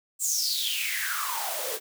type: noise with high-pass filter sweep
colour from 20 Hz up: white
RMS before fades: -29 dBFS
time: 0.19-1.8 s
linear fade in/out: 50 ms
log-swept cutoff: 7900 to 410 Hz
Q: 8.6
effects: none